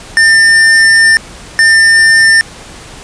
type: tone pair in turn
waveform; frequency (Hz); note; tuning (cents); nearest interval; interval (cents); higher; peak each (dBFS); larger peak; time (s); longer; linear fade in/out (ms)
square; 1799 / 1799; A6 / A6; +38 / +38; unison; 0; neither; -4; neither; 0.17-1.17 / 1.59-2.41; first; 0
effects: pink hiss -31 dBFS RMS until 3.03 s + resampled to 22050 Hz